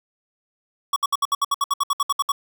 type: tone bursts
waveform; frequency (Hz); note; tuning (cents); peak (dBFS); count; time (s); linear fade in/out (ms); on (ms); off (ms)
square; 1123; C#6; +22; -18; 15; 0.93-2.32; 5; 32; 65
effects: none